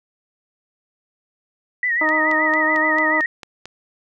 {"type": "tone with vibrato", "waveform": "sine", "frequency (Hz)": 1919, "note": "A#6", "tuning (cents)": 50, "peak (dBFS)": -17, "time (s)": [1.83, 3.26], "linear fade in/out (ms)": 2, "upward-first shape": "sine", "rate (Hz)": 7, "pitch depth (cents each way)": 75}
{"type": "harmonic tone", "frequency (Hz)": 311.1, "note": "D#4", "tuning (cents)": 0, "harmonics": [1, 2, 3, 4], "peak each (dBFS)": [-24, -24, -24, -24], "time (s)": [2.01, 3.21], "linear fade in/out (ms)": 5}
{"type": "click train", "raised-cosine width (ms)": 0.2, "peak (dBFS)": -17, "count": 8, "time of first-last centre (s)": [2.09, 3.656], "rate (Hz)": 4.47}
{"effects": []}